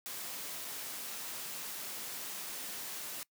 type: noise with dropouts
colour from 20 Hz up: white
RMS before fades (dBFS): -42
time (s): 0.06-3.23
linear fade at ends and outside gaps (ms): 0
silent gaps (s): 0.647-0.651
effects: noise-tail reverb RT60 0.1 s tail -23 dB re dry + high-pass 150 Hz 12 dB/octave